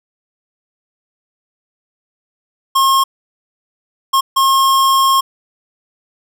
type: tone bursts at uneven times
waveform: square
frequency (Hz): 1076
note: C6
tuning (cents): +48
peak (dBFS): -10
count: 3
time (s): 2.75-3.04 / 4.13-4.21 / 4.36-5.21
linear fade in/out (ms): 10
effects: none